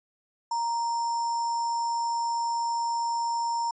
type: tone with sample-and-hold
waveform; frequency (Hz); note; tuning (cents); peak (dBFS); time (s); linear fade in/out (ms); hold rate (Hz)
sine; 932.3; A#5; 0; -25; 0.51-3.71; 5; 6300
effects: resampled to 16000 Hz